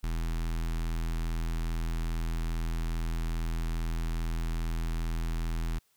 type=tone with notch filter; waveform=square; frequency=41.2 Hz; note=E1; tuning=in tune; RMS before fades=-31 dBFS; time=0.03-5.79 s; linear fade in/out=10 ms; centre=540 Hz; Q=1.2; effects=white hiss -70 dBFS RMS until 5.96 s